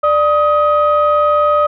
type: tone pair together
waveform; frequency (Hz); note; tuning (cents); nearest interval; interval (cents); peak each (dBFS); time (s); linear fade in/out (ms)
sine; 592 / 1259.5; D5 / D#6; +14 / +21; octave + minor second; 1307; -11; 0.03-1.67; 10
effects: tanh soft clip ceiling -4 dBFS